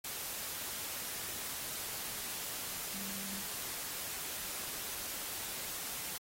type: tone in noise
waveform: sine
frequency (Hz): 196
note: G3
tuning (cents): 0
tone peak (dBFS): -47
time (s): 2.94-3.41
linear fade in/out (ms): 5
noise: white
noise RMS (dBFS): -41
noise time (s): 0.04-6.18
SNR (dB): -9
effects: AAC 48 kbps